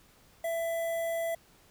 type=tone with notch filter; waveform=square; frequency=666 Hz; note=E5; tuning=18 cents sharp; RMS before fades=-32 dBFS; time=0.44-1.35 s; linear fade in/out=5 ms; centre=4500 Hz; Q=0.68; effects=pink hiss -61 dBFS RMS until 1.7 s

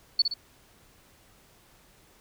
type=tone with echo; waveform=sine; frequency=4445 Hz; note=C#8; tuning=4 cents sharp; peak=-17 dBFS; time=0.19-0.22 s; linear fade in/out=5 ms; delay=60 ms; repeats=2; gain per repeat=-6 dB; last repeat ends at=0.34 s; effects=pink hiss -59 dBFS RMS until 2.2 s

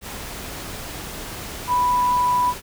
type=tone in noise; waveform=sine; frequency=987.8 Hz; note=B5; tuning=in tune; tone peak=-16 dBFS; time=1.67-2.54 s; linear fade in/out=50 ms; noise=pink; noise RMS=-33 dBFS; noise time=0.01-2.62 s; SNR=+14 dB; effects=none

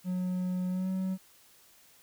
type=tone with pitch glide; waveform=triangle; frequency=182.4 to 188.07 Hz; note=F#3 to F#3; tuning=-24 to +29 cents; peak=-27 dBFS; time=0.04-1.18 s; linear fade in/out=50 ms; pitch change=+53 cents; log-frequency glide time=0.69-0.89 s; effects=white hiss -60 dBFS RMS until 2.02 s

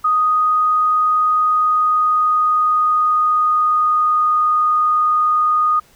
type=tone with pitch glide; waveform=sine; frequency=1244.5 to 1233.8 Hz; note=D#6 to D#6; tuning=0 to -15 cents; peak=-12 dBFS; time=0.04-5.8 s; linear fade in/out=10 ms; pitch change=-15 cents; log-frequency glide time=1.39-4.4 s; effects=pink hiss -51 dBFS RMS until 5.95 s

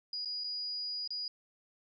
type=tone with dropouts; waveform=sine; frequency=4900 Hz; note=D#8; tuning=27 cents flat; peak=-35 dBFS; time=0.13-1.28 s; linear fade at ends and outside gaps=2 ms; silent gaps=0.249-0.256 / 0.438-0.442 / 1.076-1.105 s; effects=none

